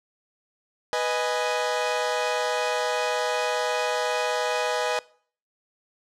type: chord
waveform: sawtooth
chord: G# minor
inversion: first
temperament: equal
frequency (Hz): 493.9 / 622.3 / 830.6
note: B4 / D#5 / G#5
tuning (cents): 0 / 0 / 0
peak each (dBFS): -23 / -24 / -25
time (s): 0.93-4.99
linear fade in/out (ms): 0
effects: noise-tail reverb RT60 0.5 s tail -22 dB re dry + low-pass 7000 Hz 12 dB/octave